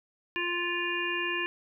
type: harmonic tone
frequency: 349.2 Hz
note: F4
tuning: in tune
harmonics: 1 / 3 / 5 / 7 / 8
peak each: -35 / -37 / -33 / -34 / -35 dBFS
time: 0.36-1.46 s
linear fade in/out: 0 ms
effects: none